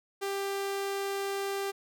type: tone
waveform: sawtooth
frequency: 395.1 Hz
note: G4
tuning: 14 cents sharp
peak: -27 dBFS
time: 0.21-1.72 s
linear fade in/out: 20 ms
effects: none